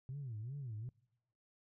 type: tone with vibrato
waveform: sine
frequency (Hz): 123.47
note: B2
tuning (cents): 0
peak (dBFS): -40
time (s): 0.09-0.89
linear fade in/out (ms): 0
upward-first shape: sine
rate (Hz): 2.6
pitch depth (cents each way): 270
effects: noise-tail reverb RT60 1.0 s tail -26 dB re dry + tanh soft clip ceiling -38 dBFS